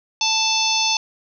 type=harmonic tone; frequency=880 Hz; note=A5; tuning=in tune; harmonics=1 / 3 / 4 / 5 / 6 / 7; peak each=-24 / -24 / -24 / -24 / -24 / -24 dBFS; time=0.21-0.97 s; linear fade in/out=2 ms; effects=none